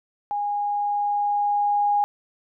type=tone with level ramp; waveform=sine; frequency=821 Hz; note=G#5; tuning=20 cents flat; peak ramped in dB=-23 to -17 dBFS; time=0.31-2.04 s; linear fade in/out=0 ms; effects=none

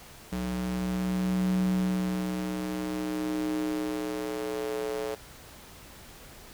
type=tone with high-pass filter sweep; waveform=square; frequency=61.74 Hz; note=B1; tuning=in tune; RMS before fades=-30 dBFS; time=0.32-5.15 s; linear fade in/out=5 ms; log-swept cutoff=130 to 470 Hz; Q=4.7; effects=pink hiss -49 dBFS RMS until 6.53 s

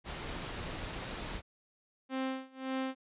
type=noise; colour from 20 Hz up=pink; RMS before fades=-40 dBFS; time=0.04-1.42 s; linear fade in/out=50 ms
type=tone with tremolo; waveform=sawtooth; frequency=263.2 Hz; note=C4; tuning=10 cents sharp; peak=-28 dBFS; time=2.09-2.95 s; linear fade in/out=50 ms; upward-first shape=sine; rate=1.8 Hz; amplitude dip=95%
effects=resampled to 8000 Hz

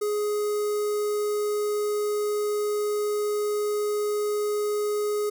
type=tone with notch filter; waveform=square; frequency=417.3 Hz; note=G#4; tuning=8 cents sharp; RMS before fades=-26 dBFS; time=0.01-5.3 s; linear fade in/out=10 ms; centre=2700 Hz; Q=0.53; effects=none

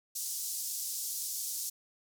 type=band-pass noise; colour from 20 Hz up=pink; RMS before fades=-37 dBFS; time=0.15-1.7 s; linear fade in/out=10 ms; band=5500 to 16000 Hz; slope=24 dB/octave; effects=none

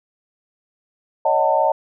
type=chord; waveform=sine; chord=D# half-diminished seventh; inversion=third; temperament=just; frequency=560 / 622.3 / 746.7 / 896 Hz; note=C#5 / D#5 / F#5 / A5; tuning=+18 / 0 / +16 / +31 cents; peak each=-21 / -19 / -22 / -18 dBFS; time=1.25-1.72 s; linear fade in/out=5 ms; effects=none

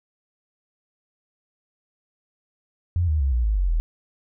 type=tone with pitch steps; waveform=sine; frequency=87.4 / 76.97 / 67.79 / 59.7 / 52.57 / 46.3 / 40.77 Hz; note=F2 / D#2 / C#2 / A#1 / G#1 / F#1 / E1; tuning=+2 / -18 / -38 / +42 / +22 / +2 / -18 cents; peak=-18 dBFS; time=2.96-3.8 s; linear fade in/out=0 ms; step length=120 ms; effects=none

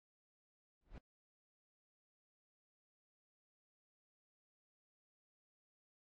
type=noise with exponential growth; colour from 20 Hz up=brown; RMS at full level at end=-45 dBFS; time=0.81-0.98 s; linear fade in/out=1 ms; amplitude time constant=35 ms; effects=low-pass 4000 Hz 12 dB/octave + AAC 32 kbps

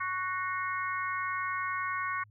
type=harmonic tone with a mistuned harmonic; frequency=370 Hz; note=F#4; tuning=in tune; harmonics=3 / 4 / 5 / 6; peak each=-33 / -37 / -38 / -39 dBFS; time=0-2.24 s; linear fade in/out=10 ms; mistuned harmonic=6; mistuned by=-40 cents; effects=added 105 Hz sine -56 dBFS peak until 2.3 s

